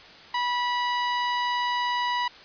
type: tone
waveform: sawtooth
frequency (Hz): 977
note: B5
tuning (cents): -19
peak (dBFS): -20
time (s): 0.34-2.28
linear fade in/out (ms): 5
effects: white hiss -47 dBFS RMS until 2.44 s + resampled to 11025 Hz

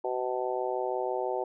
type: harmonic tone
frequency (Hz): 126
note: B2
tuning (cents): +35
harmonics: 3 / 4 / 5 / 6 / 7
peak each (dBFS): -33 / -34 / -35 / -36 / -36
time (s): 0.04-1.44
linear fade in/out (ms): 5
effects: none

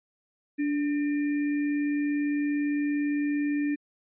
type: tone with sample-and-hold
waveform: sine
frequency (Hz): 291.2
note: D4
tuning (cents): -15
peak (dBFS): -24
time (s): 0.58-3.76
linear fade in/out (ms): 20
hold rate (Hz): 2100
effects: resampled to 8000 Hz

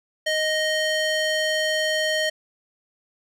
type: tone with band-pass filter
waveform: square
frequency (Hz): 622.3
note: D#5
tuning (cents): 0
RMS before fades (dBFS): -23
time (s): 0.26-2.3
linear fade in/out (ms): 10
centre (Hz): 2800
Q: 0.72
effects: none

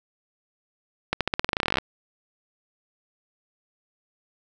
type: accelerating click train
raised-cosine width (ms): 0.3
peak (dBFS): -6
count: 19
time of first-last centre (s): 1.13-1.784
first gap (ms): 77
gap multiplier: 0.9
effects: none

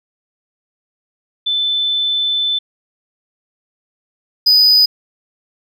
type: tone pair in turn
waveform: sine / triangle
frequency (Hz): 3520 / 4978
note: A7 / D#8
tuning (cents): 0 / 0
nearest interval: tritone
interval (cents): 600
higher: second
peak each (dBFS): -14 / -6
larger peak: second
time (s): 1.46-2.59 / 4.46-4.86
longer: first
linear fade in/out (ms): 10
effects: none

